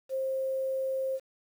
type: tone with quantisation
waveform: sine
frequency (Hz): 530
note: C5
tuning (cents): +22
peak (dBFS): -28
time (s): 0.09-1.2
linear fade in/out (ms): 50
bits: 9
effects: none